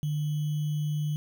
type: tone with sample-and-hold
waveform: sine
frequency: 150.1 Hz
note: D3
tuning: 38 cents sharp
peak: -26 dBFS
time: 0.03-1.16 s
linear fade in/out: 0 ms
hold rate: 3150 Hz
effects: none

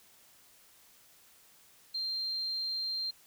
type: tone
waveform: sine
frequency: 4173 Hz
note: C8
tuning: 5 cents flat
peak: -32 dBFS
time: 1.94-3.11 s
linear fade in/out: 10 ms
effects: white hiss -61 dBFS RMS until 3.26 s

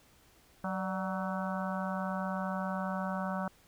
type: harmonic tone with a mistuned harmonic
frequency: 187.6 Hz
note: F#3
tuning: 24 cents sharp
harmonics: 1 / 3 / 4 / 5 / 6 / 7 / 8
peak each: -35 / -40 / -41 / -42 / -43 / -43 / -44 dBFS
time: 0.64-3.48 s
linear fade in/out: 2 ms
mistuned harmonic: 3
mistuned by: +62 cents
effects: pink hiss -63 dBFS RMS until 3.67 s

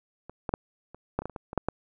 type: clicks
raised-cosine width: 1 ms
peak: -27 / -16 / -11 / -30 / -12 / -25 / -18 / -29 / -22 / -23 / -10 / -12 dBFS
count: 12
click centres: 0.296 / 0.492 / 0.539 / 0.946 / 1.19 / 1.22 / 1.256 / 1.297 / 1.362 / 1.531 / 1.577 / 1.686 s
effects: none

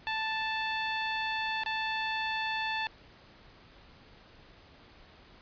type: tone with dropouts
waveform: 15% pulse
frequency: 880 Hz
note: A5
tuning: in tune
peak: -24 dBFS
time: 0.07-2.87 s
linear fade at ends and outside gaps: 0 ms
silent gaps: 1.635-1.661 s
effects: pink hiss -56 dBFS RMS until 5.41 s + resampled to 11025 Hz

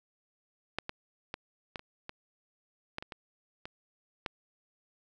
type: clicks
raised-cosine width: 0.3 ms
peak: -15 / -20 / -20 / -21 / -30 / -24 / -19 / -25 / -25 / -25 / -17 dBFS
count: 11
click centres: 0.786 / 0.894 / 1.341 / 1.758 / 1.794 / 2.094 / 2.984 / 3.025 / 3.122 / 3.655 / 4.262 s
effects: none

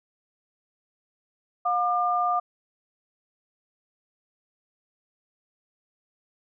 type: tone pair together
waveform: sine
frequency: 714 / 1200.8 Hz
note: F5 / D6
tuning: +38 / +38 cents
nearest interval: major sixth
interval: 900 cents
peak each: -24 dBFS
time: 1.65-2.4 s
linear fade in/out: 10 ms
effects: none

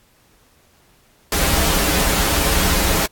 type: noise with comb filter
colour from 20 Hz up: pink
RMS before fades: -17 dBFS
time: 1.32-3.06 s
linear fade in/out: 2 ms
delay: 8.2 ms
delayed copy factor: -0.8
effects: pink hiss -56 dBFS RMS until 3.11 s + AAC 64 kbps

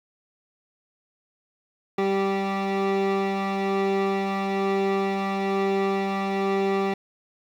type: tone pair together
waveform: 25% pulse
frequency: 195.6 / 390.1 Hz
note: G3 / G4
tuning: -4 / -8 cents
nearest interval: octave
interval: 1196 cents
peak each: -22 / -21 dBFS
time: 1.98-6.94 s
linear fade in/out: 5 ms
effects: low-pass 3000 Hz 12 dB/octave + 9-bit

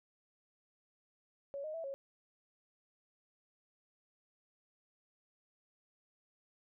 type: tone with pitch steps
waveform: sine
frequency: 559 / 619 / 657 / 549 Hz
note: C#5 / D#5 / E5 / C#5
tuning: +14 / -9 / -6 / -17 cents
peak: -39 dBFS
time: 1.54-1.94 s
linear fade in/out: 0 ms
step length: 100 ms
effects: none

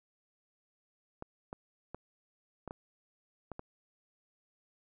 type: clicks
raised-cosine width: 1 ms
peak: -27 dBFS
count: 7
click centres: 1.224 / 1.529 / 1.946 / 2.677 / 2.709 / 3.517 / 3.594 s
effects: none

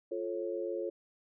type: chord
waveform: sine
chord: F augmented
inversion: none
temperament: just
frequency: 349.2 / 436.5 / 545.7 Hz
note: F4 / A4 / C#5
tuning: 0 / -14 / -27 cents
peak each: -37 / -38 / -38 dBFS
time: 0.11-0.9 s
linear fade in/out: 10 ms
effects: none

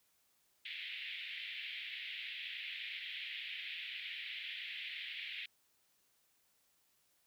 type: band-pass noise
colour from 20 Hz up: pink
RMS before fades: -45 dBFS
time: 0.65-5.46 s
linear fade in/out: 5 ms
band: 2000 to 3600 Hz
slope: 48 dB/octave
effects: white hiss -75 dBFS RMS until 7.26 s

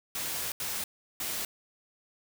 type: noise bursts at uneven times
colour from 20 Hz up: white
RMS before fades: -34 dBFS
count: 3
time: 0.15-0.52 / 0.6-0.84 / 1.2-1.45 s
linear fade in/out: 2 ms
effects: none

